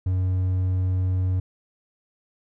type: tone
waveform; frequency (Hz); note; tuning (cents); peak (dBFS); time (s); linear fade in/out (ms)
triangle; 92.5; F#2; 0; -18; 0.06-1.4; 5
effects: none

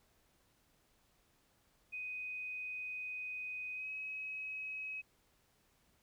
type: tone with pitch glide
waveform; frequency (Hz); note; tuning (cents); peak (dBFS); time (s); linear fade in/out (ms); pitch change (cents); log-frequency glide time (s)
sine; 2500 to 2550; D#7 to D#7; +8 to +42; -40; 1.92-5.02; 20; +34; 3.74-3.89
effects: pink hiss -73 dBFS RMS until 6.02 s

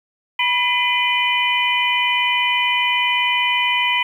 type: tone cluster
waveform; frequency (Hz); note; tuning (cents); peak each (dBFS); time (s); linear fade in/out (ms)
sine; 976 / 2023 / 2423 / 3018; B5 / B6 / D#7 / F#7; -21 / +41 / -47 / +34; -21; 0.39-4.03; 5
effects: 8-bit

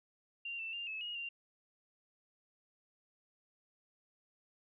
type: tone with pitch steps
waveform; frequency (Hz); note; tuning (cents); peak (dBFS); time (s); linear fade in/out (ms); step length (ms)
sine; 2775 / 2669 / 2795 / 2597 / 2878 / 2777; F7 / E7 / F7 / E7 / F#7 / F7; -12 / +21 / +1 / -26 / -49 / -10; -39; 0.45-1.29; 5; 140
effects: none

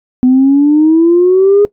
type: exponential sweep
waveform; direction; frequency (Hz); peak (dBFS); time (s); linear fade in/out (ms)
sine; up; 250 to 415.3; -3; 0.23-1.65; 0
effects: noise-tail reverb RT60 0.1 s tail -20 dB re dry + tanh soft clip ceiling 0 dBFS

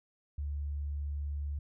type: tone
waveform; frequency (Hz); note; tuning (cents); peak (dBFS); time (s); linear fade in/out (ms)
sine; 72.3; D2; -27; -33; 0.38-1.59; 5
effects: none

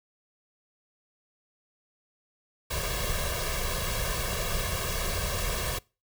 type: noise with comb filter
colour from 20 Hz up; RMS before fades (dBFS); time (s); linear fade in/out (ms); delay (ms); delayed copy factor
pink; -30; 2.7-5.79; 10; 1.8; +0.9
effects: noise-tail reverb RT60 0.3 s tail -24 dB re dry

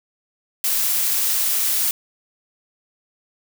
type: noise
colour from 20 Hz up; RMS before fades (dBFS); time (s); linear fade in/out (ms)
blue; -20; 0.64-1.91; 2
effects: none

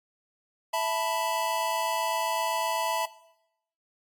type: chord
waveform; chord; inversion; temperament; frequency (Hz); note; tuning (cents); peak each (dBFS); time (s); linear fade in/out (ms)
square; E suspended fourth; none; equal; 659.3 / 880 / 987.8; E5 / A5 / B5; 0 / 0 / 0; -31; 0.73-3.06; 10
effects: noise-tail reverb RT60 0.8 s tail -18 dB re dry + AAC 64 kbps

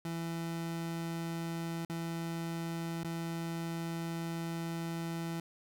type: tone with dropouts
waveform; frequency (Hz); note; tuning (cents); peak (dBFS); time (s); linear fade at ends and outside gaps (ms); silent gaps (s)
30% pulse; 166.5; E3; +18; -33; 0.05-5.4; 2; 1.85-1.897 / 3.035-3.046
effects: 11-bit

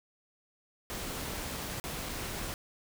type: noise with dropouts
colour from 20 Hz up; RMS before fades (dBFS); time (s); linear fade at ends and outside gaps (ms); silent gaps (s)
pink; -38; 0.9-2.54; 0; 1.799-1.84 / 2.088-2.092
effects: none

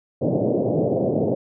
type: band-pass noise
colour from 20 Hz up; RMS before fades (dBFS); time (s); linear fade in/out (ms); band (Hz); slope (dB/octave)
white; -21; 0.21-1.35; 10; 110 to 620; 48
effects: none

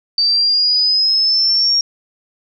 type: exponential sweep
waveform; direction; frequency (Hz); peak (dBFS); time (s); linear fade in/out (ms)
sine; up; 4613 to 5588; -11; 0.18-1.81; 2
effects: none

